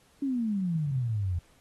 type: exponential sweep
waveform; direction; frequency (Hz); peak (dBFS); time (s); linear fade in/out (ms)
sine; down; 285.1 to 83.9; -26; 0.22-1.39; 5
effects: pink hiss -63 dBFS RMS until 1.6 s + AAC 32 kbps